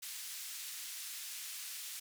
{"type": "band-pass noise", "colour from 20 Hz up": "white", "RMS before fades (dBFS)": -45, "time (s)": [0.02, 2], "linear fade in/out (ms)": 10, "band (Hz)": [2100, 13000], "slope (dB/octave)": 12, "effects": []}